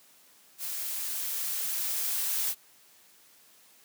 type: noise with level ramp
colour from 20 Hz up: blue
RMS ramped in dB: -35 to -29 dBFS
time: 0.58-2.55 s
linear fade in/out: 50 ms
effects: white hiss -59 dBFS RMS until 3.84 s + high-pass 150 Hz 12 dB/octave